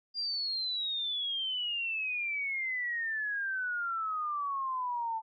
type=exponential sweep; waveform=sine; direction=down; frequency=4829 to 880 Hz; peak=-31 dBFS; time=0.14-5.22 s; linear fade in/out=50 ms; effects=none